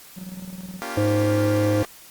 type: tone with tremolo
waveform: triangle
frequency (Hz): 185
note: F#3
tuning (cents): 0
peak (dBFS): -29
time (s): 0.16-0.81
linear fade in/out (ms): 20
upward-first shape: square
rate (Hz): 19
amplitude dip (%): 65
type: chord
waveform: 10% pulse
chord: G half-diminished seventh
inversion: first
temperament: equal with one note detuned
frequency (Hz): 233.1 / 281.4 / 349.2 / 392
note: Bb3 / Db4 / F4 / G4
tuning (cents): 0 / +26 / 0 / 0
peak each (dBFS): -27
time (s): 0.82-1.85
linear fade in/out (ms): 0
type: harmonic tone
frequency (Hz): 103.83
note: G#2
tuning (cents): 0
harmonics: 1 / 3 / 5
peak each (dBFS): -22 / -22 / -22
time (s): 0.97-1.83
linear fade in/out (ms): 5
effects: white hiss -46 dBFS RMS until 2.1 s + Opus 48 kbps